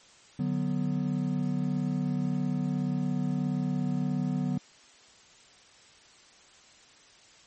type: chord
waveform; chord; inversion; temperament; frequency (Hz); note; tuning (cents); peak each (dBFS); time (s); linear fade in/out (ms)
triangle; B minor; first; just; 148.16 / 185.21 / 246.9; D3 / F#3 / B3; +16 / +2 / 0; -29; 0.39-4.58; 5
effects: white hiss -56 dBFS RMS until 7.46 s + MP3 32 kbps

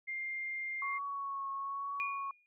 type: tone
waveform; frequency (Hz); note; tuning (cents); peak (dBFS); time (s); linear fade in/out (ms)
sine; 2108; C7; +12; -36; 0.07-0.99; 20
type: tone with vibrato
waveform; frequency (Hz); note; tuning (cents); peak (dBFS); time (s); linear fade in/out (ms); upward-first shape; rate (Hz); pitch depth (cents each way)
sine; 1108.7; C#6; 0; -36; 0.82-2.31; 2; triangle; 1.1; 24
type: tone with exponential decay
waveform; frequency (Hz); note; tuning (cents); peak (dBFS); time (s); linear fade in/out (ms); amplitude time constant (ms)
sine; 2436; D#7; -37; -32; 2-2.46; 0; 100
effects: none

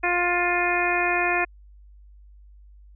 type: harmonic tone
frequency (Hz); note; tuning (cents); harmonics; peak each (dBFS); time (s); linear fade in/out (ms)
352.4; F4; +16; 1 / 2 / 3 / 4 / 5 / 6 / 7; -28 / -26 / -30 / -31 / -27 / -30 / -26; 0.03-1.45; 10
effects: added 50 Hz sine -46 dBFS peak until 2.95 s

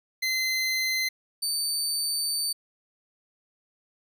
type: tone pair in turn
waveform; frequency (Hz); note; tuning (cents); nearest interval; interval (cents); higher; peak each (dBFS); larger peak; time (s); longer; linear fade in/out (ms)
25% pulse; 2060 / 4577; C7 / D8; -28 / -45; octave + major second; 1383; second; -21; neither; 0.22-1.09 / 1.42-2.53; second; 10
effects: none

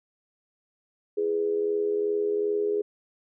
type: tone with amplitude modulation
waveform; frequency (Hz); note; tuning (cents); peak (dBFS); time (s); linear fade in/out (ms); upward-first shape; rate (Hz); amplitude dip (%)
sine; 415.3; G#4; 0; -20; 1.17-2.82; 10; sine; 82.6; 65
effects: none

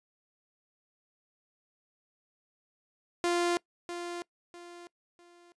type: tone with echo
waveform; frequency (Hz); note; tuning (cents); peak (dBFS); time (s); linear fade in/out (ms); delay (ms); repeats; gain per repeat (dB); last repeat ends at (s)
sawtooth; 347.8; F4; -7; -22; 3.24-3.57; 0; 650; 3; -10; 5.52
effects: noise-tail reverb RT60 0.1 s tail -22 dB re dry + resampled to 22050 Hz

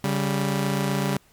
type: tone pair together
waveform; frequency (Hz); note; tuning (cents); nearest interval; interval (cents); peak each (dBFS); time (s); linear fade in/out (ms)
sawtooth; 140 / 196; C#3 / G3; +18 / 0; tritone; 582; -21; 0.04-1.17; 2
effects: pink hiss -58 dBFS RMS until 1.32 s + MP3 96 kbps

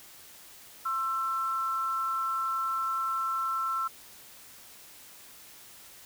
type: tone pair together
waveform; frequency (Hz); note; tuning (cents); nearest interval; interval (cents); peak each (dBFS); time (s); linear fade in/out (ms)
sine; 1063.9 / 1335; C6 / E6; +29 / +22; major third; 393; -36 / -28; 0.85-3.88; 10
effects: white hiss -51 dBFS RMS until 6.05 s

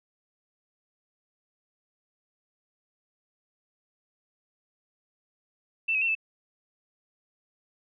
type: tone with pitch steps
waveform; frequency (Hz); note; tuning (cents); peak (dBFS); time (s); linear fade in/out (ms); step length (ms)
sine; 2666 / 2544 / 2708 / 2630; E7 / D#7 / E7 / E7; +19 / +38 / +46 / -5; -23; 5.88-6.152; 10; 68
effects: none

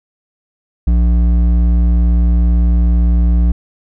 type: tone with hard clipping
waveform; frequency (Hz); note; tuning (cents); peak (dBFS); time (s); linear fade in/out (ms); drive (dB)
triangle; 58.9; A#1; +19; -10; 0.87-3.52; 5; 12
effects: none

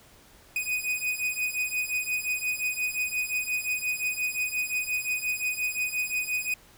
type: beating tone pair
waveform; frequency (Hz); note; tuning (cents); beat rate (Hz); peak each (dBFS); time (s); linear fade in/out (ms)
45% pulse; 2489 / 2494.7; D#7 / D#7; 0 / +4; 5.7; -30; 0.56-6.54; 2
effects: pink hiss -55 dBFS RMS until 6.77 s

